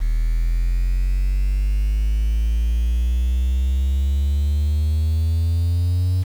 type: exponential sweep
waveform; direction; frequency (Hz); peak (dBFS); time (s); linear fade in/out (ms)
triangle; up; 39.23 to 92.5; -13; 0-6.24; 20
effects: tanh soft clip ceiling -11 dBFS + 7-bit